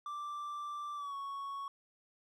triangle tone with pitch glide, 1174.7 to 1110.1 Hz, D6 to C#6, 0 to +2 cents, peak -37 dBFS, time 0.06-1.68 s, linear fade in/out 2 ms, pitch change -98 cents, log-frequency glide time 0.95-1.15 s, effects none

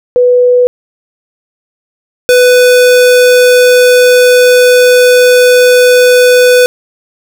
sine / square tone pair in turn, 493.9 / 497.3 Hz, B4 / B4, 0 / +12 cents, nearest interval unison, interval 12 cents, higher second, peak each -3 dBFS, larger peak neither, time 0.16-0.67 / 2.29-6.66 s, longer second, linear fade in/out 0 ms, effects none

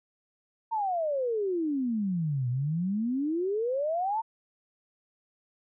sine exponential two-way sweep, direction down then up, 924 to 119.9 to 924 Hz, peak -26 dBFS, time 0.71-4.22 s, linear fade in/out 20 ms, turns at 2.49 s, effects none

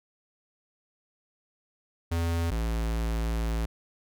square tone pair in turn, 84 / 56.06 Hz, E2 / A1, +33 / +33 cents, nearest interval perfect fifth, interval 700 cents, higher first, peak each -26 / -27 dBFS, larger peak first, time 2.11-2.51 / 2.51-3.66 s, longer second, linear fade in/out 10 ms, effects none

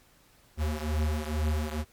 square beating tone pair, 75.7 / 77.9 Hz, D#2 / D#2, -47 / +3 cents, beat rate 2.2 Hz, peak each -29 / -32 dBFS, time 0.57-1.85 s, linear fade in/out 50 ms, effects pink hiss -61 dBFS RMS until 1.92 s + MP3 96 kbps

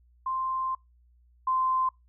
sine tone pair in turn, 1046.5 / 1038.1 Hz, C6 / C6, 0 / -14 cents, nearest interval unison, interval 14 cents, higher first, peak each -27 / -23 dBFS, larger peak second, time 0.26-0.75 / 1.47-1.89 s, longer first, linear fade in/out 5 ms, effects noise-tail reverb RT60 0.2 s tail -25 dB re dry + added 60 Hz sine -58 dBFS peak until 2.08 s

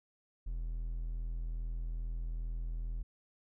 triangle tone, 41.2 Hz, E1, in tune, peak -33 dBFS, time 0.46-3.03 s, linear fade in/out 10 ms, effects none

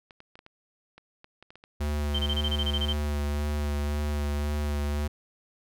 clicks, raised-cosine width 0.3 ms, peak -32 dBFS, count 12, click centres 0.108 / 0.204 / 0.355 / 0.391 / 0.464 / 0.98 / 1.244 / 1.426 / 1.505 / 1.556 / 1.639 / 1.846 s
square tone with vibrato, 73.42 Hz, D2, in tune, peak -27 dBFS, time 1.8-5.08 s, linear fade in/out 10 ms, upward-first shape sine, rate 1.9 Hz, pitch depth 19 cents each way
sine tone bursts, 3124 Hz, G7, 7 cents flat, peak -27 dBFS, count 11, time 2.14-2.931 s, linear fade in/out 10 ms, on 51 ms, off 23 ms
effects none

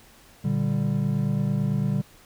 triangle chord, G minor, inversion first, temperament equal with one note detuned, 117.9 / 146.83 / 196 Hz, Bb2 / D3 / G3, +20 / 0 / 0 cents, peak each -26 / -23 / -24 dBFS, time 0.44-2.02 s, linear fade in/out 10 ms, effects pink hiss -53 dBFS RMS until 2.25 s

